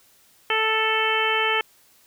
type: harmonic tone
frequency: 440 Hz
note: A4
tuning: in tune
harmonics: 1 / 2 / 3 / 4 / 5 / 6 / 7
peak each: -27 / -27 / -27 / -27 / -27 / -27 / -27 dBFS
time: 0.5-1.61 s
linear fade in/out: 2 ms
effects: white hiss -57 dBFS RMS until 2.06 s